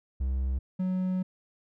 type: tone pair in turn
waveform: triangle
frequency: 65.41 / 185.01 Hz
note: C2 / F#3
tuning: 0 / 0 cents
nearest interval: octave + tritone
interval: 1800 cents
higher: second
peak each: -24 dBFS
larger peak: neither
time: 0.2-0.59 / 0.79-1.23 s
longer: second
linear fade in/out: 10 ms
effects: none